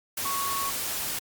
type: tone in noise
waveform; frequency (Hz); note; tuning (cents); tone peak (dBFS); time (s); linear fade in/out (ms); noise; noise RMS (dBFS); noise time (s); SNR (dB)
sine; 1108.7; C#6; 0; -29; 0.25-0.7; 5; white; -31; 0.17-1.19; -1
effects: Opus 48 kbps